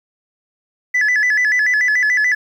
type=tone with vibrato; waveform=sine; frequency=1845 Hz; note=A#6; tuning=18 cents flat; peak=-10 dBFS; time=0.94-2.35 s; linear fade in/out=10 ms; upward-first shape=square; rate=6.9 Hz; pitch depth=130 cents each way; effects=tanh soft clip ceiling -11 dBFS + 8-bit